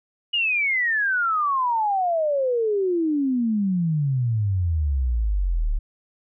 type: exponential sweep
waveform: sine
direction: down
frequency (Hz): 2910 to 34.65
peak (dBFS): -19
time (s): 0.33-5.79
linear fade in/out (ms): 10
effects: none